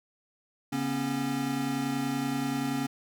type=tone cluster; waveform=square; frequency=140 / 242.7 / 273.2 Hz; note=C#3 / B3 / C#4; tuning=+18 / -30 / -25 cents; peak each=-37 / -34 / -31 dBFS; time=0.72-2.87 s; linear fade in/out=10 ms; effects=none